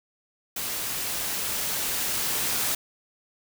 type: noise with level ramp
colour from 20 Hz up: white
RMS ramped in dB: -31 to -26 dBFS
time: 0.56-2.75 s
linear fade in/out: 5 ms
effects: none